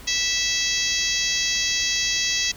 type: harmonic tone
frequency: 656 Hz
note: E5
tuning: 9 cents flat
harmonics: 3 / 4 / 5 / 6 / 7 / 8 / 9 / 10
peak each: -29 / -29 / -29 / -29 / -29 / -29 / -29 / -29 dBFS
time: 0.07-2.52 s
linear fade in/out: 10 ms
effects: added 50 Hz sine -44 dBFS peak until 2.56 s + pink hiss -44 dBFS RMS until 2.56 s